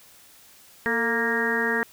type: harmonic tone with a mistuned harmonic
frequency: 233.1 Hz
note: A#3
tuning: in tune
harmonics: 1 / 2 / 3 / 4 / 5 / 6 / 7 / 8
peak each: -30 / -28 / -37 / -33 / -36 / -36 / -27 / -26 dBFS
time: 0.86-1.83 s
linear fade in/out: 0 ms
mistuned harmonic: 2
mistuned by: -58 cents
effects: white hiss -52 dBFS RMS until 1.92 s